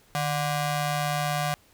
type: ring-modulated tone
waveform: sawtooth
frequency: 440 Hz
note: A4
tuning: in tune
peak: -18 dBFS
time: 0.15-1.54 s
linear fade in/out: 0 ms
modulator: 288 Hz
effects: pink hiss -59 dBFS RMS until 1.73 s